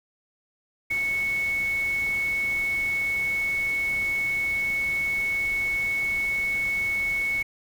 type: tone in noise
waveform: sine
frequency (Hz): 2210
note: C#7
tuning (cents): -6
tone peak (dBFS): -23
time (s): 0.9-7.43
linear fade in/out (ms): 10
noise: pink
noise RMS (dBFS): -41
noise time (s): 0.9-7.43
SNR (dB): +15
effects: none